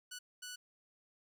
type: tone bursts at uneven times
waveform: 10% pulse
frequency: 1480 Hz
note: F#6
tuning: in tune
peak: -36 dBFS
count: 2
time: 0.11-0.19 / 0.42-0.56 s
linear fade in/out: 10 ms
effects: 13-bit